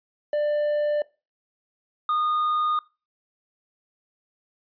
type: tone pair in turn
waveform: triangle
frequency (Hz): 593 / 1227.1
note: D5 / D#6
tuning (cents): +17 / -24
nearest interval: octave + minor second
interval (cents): 1259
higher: second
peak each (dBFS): -19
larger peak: neither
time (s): 0.33-1.02 / 2.09-2.79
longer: second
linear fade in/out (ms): 2
effects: noise-tail reverb RT60 0.3 s tail -21 dB re dry + resampled to 11025 Hz